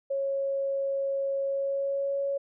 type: tone with pitch glide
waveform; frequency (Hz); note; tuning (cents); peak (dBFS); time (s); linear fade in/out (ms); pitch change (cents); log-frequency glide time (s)
sine; 549 to 556.3; C#5 to C#5; -17 to +6; -26; 0.1-2.38; 10; +23; 1.44-2.18
effects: none